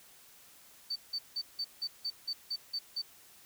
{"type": "tone bursts", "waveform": "sine", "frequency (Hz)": 4560, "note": "C#8", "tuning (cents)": 48, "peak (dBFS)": -32, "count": 10, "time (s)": [0.9, 3.02], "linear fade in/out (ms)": 10, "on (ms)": 59, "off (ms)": 170, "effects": ["white hiss -58 dBFS RMS until 3.45 s"]}